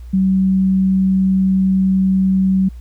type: tone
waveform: sine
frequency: 189.9 Hz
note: F#3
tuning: 45 cents sharp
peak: -11 dBFS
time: 0.13-2.69 s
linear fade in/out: 10 ms
effects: added 60 Hz sine -30 dBFS peak until 2.8 s + pink hiss -55 dBFS RMS until 2.8 s